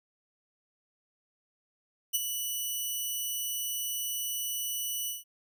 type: tone with ADSR envelope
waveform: 5% pulse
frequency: 2960 Hz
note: F#7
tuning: in tune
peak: -15 dBFS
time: 2.13-5.24 s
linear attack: 20 ms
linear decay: 28 ms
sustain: -8 dB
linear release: 160 ms
effects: none